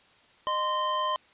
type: tone pair together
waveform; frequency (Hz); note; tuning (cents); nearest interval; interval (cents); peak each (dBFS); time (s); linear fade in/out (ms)
square; 613.5 / 1039; D#5 / C6; -25 / -12; major sixth; 913; -34 / -27; 0.47-1.16; 0
effects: white hiss -59 dBFS RMS until 1.33 s + resampled to 8000 Hz